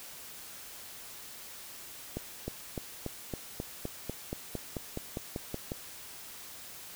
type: accelerating click train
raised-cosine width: 2 ms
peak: -21 dBFS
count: 16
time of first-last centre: 2.17-5.719 s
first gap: 310 ms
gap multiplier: 0.96
effects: white hiss -47 dBFS RMS until 6.95 s